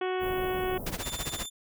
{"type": "harmonic tone", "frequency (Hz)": 370, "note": "F#4", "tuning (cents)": 0, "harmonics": [1, 2, 3, 4, 5, 6, 7, 8, 9], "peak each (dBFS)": [-29, -35, -39, -41, -43, -45, -46, -47, -48], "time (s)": [0.01, 0.78], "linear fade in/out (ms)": 5}
{"type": "band-stop noise", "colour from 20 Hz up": "pink", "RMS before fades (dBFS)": -38, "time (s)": [0.19, 1], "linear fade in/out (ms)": 50, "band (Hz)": [790, 13000], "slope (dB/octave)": 24}
{"type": "noise with tremolo", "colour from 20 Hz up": "pink", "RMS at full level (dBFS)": -32, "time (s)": [0.86, 1.46], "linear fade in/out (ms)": 5, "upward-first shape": "sine", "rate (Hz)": 15, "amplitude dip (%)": 90}
{"type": "tone", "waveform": "20% pulse", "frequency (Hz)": 3547, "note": "A7", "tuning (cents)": 13, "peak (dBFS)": -31, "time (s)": [1.01, 1.5], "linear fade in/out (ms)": 20}
{"effects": []}